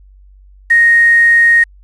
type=tone with quantisation; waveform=sine; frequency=1864 Hz; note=A#6; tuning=1 cent flat; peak=-5 dBFS; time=0.7-1.64 s; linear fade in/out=10 ms; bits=5; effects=added 48 Hz sine -39 dBFS peak until 1.83 s + resampled to 24000 Hz